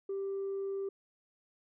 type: tone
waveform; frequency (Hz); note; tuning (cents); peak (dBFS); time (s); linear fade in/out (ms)
sine; 392; G4; 0; -32; 0.09-0.89; 5
effects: tanh soft clip ceiling -31 dBFS